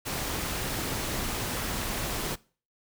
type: noise with amplitude modulation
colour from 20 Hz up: pink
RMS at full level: -30 dBFS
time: 0.05-2.36 s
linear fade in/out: 20 ms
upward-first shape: sine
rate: 240 Hz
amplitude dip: 40%
effects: noise-tail reverb RT60 0.4 s tail -22 dB re dry